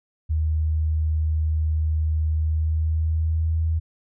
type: tone with pitch glide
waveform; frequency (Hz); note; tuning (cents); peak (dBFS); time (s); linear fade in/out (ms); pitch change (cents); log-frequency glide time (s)
sine; 78.2 to 80.68; D#2 to E2; +9 to -37; -19; 0.29-3.8; 20; +54; 2.37-3.6
effects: none